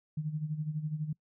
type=tone with tremolo; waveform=sine; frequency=153.1 Hz; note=D#3; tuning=28 cents flat; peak=-29 dBFS; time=0.17-1.13 s; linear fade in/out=5 ms; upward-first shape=sine; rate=12 Hz; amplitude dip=70%; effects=noise-tail reverb RT60 0.1 s tail -25 dB re dry